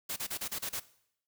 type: noise bursts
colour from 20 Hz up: white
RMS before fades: -36 dBFS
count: 7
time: 0.09-0.8 s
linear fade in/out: 10 ms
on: 74 ms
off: 32 ms
effects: noise-tail reverb RT60 0.7 s tail -18 dB re dry